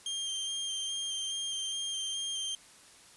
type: tone with vibrato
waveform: sawtooth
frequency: 3180 Hz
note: G7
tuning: 24 cents sharp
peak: -30 dBFS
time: 0.06-2.55 s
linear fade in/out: 2 ms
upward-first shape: square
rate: 2.4 Hz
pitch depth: 12 cents each way
effects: white hiss -56 dBFS RMS until 3.16 s + resampled to 24000 Hz